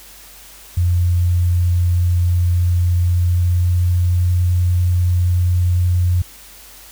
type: tone with pitch glide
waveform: sine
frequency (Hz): 88 to 88.97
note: F2 to F2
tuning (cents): +14 to +33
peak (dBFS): -12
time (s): 0.77-6.22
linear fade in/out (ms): 5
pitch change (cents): +19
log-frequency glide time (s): 3.17-4.29
effects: added 49 Hz sine -47 dBFS peak until 6.91 s + white hiss -41 dBFS RMS until 6.91 s